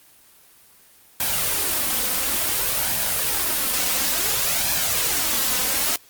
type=noise with flanger; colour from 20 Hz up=white; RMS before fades=-22 dBFS; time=1.2-5.96 s; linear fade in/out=2 ms; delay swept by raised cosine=1.2 to 4 ms; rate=0.57 Hz; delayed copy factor=+0.5; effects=white hiss -52 dBFS RMS until 6.09 s + Opus 24 kbps